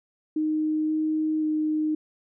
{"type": "tone with pitch steps", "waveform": "sine", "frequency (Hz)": [309.5, 311.6, 308.4], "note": ["D#4", "D#4", "D#4"], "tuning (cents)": [-9, 3, -15], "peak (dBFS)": -22, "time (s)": [0.36, 1.95], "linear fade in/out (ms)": 5, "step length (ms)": 530, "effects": []}